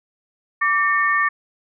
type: tone cluster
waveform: sine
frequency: 1164 / 1809 / 2208 Hz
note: D6 / A6 / C#7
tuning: -16 / +48 / -7 cents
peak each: -19 / -18 / -27 dBFS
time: 0.61-1.29 s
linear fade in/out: 10 ms
effects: none